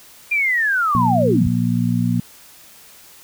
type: linear sweep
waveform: sine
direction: down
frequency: 2425 to 55 Hz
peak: -15 dBFS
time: 0.31-1.48 s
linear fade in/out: 10 ms
type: harmonic tone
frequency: 59.5 Hz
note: A#1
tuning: 36 cents sharp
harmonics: 2 / 3 / 4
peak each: -20 / -20 / -20 dBFS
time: 0.95-2.2 s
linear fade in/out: 0 ms
effects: white hiss -45 dBFS RMS until 3.23 s